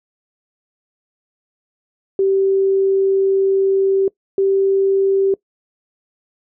sine tone pair in turn, 388 / 389.5 Hz, G4 / G4, -18 / -11 cents, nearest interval unison, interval 7 cents, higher second, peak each -12 dBFS, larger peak neither, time 2.19-4.08 / 4.38-5.34 s, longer first, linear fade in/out 2 ms, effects noise-tail reverb RT60 0.1 s tail -22 dB re dry

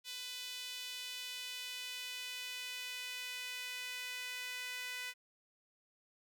sawtooth tone with high-pass filter sweep, 498.5 Hz, B4, 16 cents sharp, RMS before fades -44 dBFS, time 0.04-5.14 s, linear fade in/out 50 ms, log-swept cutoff 3300 to 2100 Hz, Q 2.1, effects none

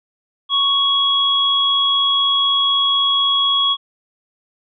sine tone pair together, 1112 / 3328 Hz, C#6 / G#7, +5 / +3 cents, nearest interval octave + perfect fifth, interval 1898 cents, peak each -20 / -14 dBFS, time 0.49-3.77 s, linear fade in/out 50 ms, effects none

